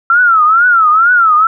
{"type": "tone with vibrato", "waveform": "sine", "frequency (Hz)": 1343, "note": "E6", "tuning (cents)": 32, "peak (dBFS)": -5, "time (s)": [0.1, 1.47], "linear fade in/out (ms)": 2, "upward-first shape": "triangle", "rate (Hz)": 2.2, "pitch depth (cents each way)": 190, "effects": []}